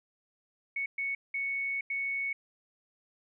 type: tone bursts at uneven times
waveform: sine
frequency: 2217 Hz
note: C#7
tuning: in tune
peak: -30 dBFS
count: 4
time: 0.76-0.86 / 0.98-1.15 / 1.34-1.81 / 1.9-2.33 s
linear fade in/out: 5 ms
effects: none